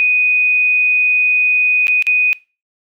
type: tone with dropouts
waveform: sine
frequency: 2489 Hz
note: D#7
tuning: in tune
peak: -10 dBFS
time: 0-2.33 s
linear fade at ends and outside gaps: 0 ms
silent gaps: 1.87-1.881 / 2.024-2.068 s
effects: noise-tail reverb RT60 0.3 s tail -21 dB re dry